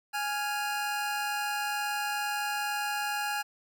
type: tone pair together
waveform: 25% pulse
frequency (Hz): 830.6 / 1398.4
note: G#5 / F6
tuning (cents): 0 / +2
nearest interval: major sixth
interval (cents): 902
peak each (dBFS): -27 / -32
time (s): 0.13-3.43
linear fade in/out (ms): 20
effects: none